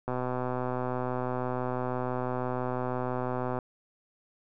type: click train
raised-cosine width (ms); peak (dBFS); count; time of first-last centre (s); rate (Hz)
1; -18; 443; 0.08-3.588; 126
effects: none